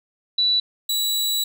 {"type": "tone pair in turn", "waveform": ["sine", "sawtooth"], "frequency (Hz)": [3951, 3921], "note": ["B7", "B7"], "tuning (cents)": [0, -13], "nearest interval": "unison", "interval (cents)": 13, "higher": "first", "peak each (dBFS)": [-16, -17], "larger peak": "first", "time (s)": [[0.38, 0.6], [0.89, 1.44]], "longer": "second", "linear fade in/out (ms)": 5, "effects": []}